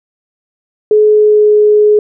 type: tone with pitch glide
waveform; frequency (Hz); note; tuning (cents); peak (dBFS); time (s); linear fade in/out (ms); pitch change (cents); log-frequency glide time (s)
sine; 425.3 to 420.9; G#4 to G#4; +41 to +23; -4; 0.91-1.99; 2; -18; 1.06-1.53
effects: none